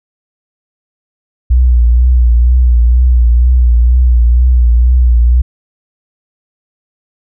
sine tone with vibrato, 60.5 Hz, B1, 35 cents flat, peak -4 dBFS, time 1.5-5.42 s, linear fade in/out 10 ms, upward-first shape triangle, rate 2.1 Hz, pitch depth 71 cents each way, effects none

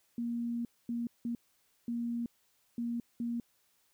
sine tone bursts at uneven times, 235.9 Hz, A#3, 21 cents sharp, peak -32 dBFS, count 6, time 0.18-0.65 / 0.89-1.07 / 1.25-1.35 / 1.88-2.26 / 2.78-3 / 3.2-3.4 s, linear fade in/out 2 ms, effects white hiss -72 dBFS RMS until 3.93 s

